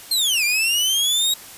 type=linear two-way sweep; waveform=sawtooth; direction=down then up; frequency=4262 to 2349 to 3824 Hz; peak=-14 dBFS; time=0.11-1.34 s; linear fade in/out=5 ms; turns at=0.44 s; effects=white hiss -40 dBFS RMS until 1.57 s + resampled to 32000 Hz